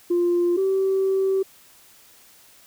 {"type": "tone pair in turn", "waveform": "sine", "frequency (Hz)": [349.2, 384.7], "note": ["F4", "G4"], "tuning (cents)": [0, -33], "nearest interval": "major second", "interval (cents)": 167, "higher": "second", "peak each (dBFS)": [-16, -17], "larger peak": "first", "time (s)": [[0.1, 0.57], [0.57, 1.43]], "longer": "second", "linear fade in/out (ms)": 10, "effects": ["tanh soft clip ceiling -14 dBFS", "white hiss -52 dBFS RMS until 2.66 s"]}